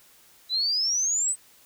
sine exponential sweep, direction up, 3915 to 8270 Hz, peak -22 dBFS, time 0.49-1.36 s, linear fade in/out 50 ms, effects white hiss -56 dBFS RMS until 1.65 s

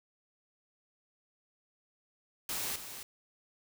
white noise with echo, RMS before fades -36 dBFS, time 2.49-2.76 s, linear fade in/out 2 ms, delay 270 ms, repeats 1, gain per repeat -9 dB, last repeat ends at 3.03 s, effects none

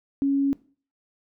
sine tone, 277.2 Hz, C#4, in tune, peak -19 dBFS, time 0.22-0.53 s, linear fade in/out 0 ms, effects noise-tail reverb RT60 0.4 s tail -19 dB re dry

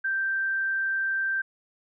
sine tone, 1568 Hz, G6, in tune, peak -24 dBFS, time 0.04-1.42 s, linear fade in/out 10 ms, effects none

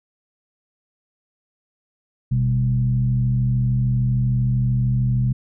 sine tone with frequency modulation, 125.2 Hz, B2, 24 cents sharp, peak -16 dBFS, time 2.31-5.33 s, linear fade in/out 10 ms, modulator 73.1 Hz, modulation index 0.59, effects none

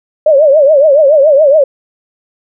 sine tone with vibrato, 585 Hz, D5, 7 cents flat, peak -3 dBFS, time 0.26-1.64 s, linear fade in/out 5 ms, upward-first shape triangle, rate 7.1 Hz, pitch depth 180 cents each way, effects none

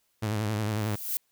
sawtooth tone with vibrato, 106.9 Hz, A2, 49 cents flat, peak -23 dBFS, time 0.22-0.96 s, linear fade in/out 10 ms, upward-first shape sine, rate 11 Hz, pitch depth 67 cents each way
violet noise with exponential growth, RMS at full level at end -27 dBFS, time 0.61-1.17 s, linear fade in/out 0 ms, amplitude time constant 120 ms
effects white hiss -72 dBFS RMS until 1.31 s

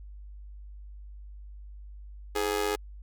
sawtooth tone with amplitude modulation, 417.4 Hz, G#4, 9 cents sharp, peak -19 dBFS, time 2.35-2.76 s, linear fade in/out 10 ms, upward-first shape sine, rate 95.6 Hz, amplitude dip 85%, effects added 50 Hz sine -42 dBFS peak until 3.02 s

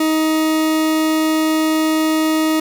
40% pulse tone, 314.6 Hz, D#4, 19 cents sharp, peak -13 dBFS, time 0-2.6 s, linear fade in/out 5 ms, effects 7-bit

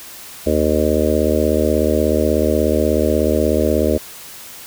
harmonic tone, 76.5 Hz, D#2, 29 cents flat, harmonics 1 / 3 / 4 / 5 / 6 / 7 / 8, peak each -21 / -21 / -21 / -21 / -21 / -21 / -21 dBFS, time 0.46-3.98 s, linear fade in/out 10 ms, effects white hiss -36 dBFS RMS until 4.66 s

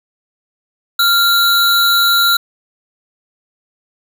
square tone pair together, 1389 / 3919 Hz, F6 / B7, -10 / -14 cents, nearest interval octave + tritone, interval 1796 cents, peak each -13 dBFS, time 0.99-2.37 s, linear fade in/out 5 ms, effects none

